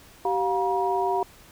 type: tone cluster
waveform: sine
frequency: 385.5 / 710 / 955 Hz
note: G4 / F5 / A#5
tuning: -29 / +28 / +42 cents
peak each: -26 dBFS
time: 0.25-1.23 s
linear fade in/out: 2 ms
effects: pink hiss -51 dBFS RMS until 1.51 s